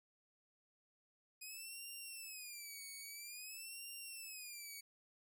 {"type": "tone with vibrato", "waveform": "10% pulse", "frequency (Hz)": 2489, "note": "D#7", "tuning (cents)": 0, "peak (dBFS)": -40, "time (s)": [1.41, 4.81], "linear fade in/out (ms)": 10, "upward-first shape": "sine", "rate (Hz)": 0.5, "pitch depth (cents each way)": 190, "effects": []}